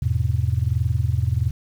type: chord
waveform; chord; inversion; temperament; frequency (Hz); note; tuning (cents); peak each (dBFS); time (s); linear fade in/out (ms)
sine; E major; none; equal with one note detuned; 82.41 / 103.83 / 125.19; E2 / G#2 / B2; 0 / 0 / +24; -22; 0.02-1.51; 5
effects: tanh soft clip ceiling -9 dBFS + 8-bit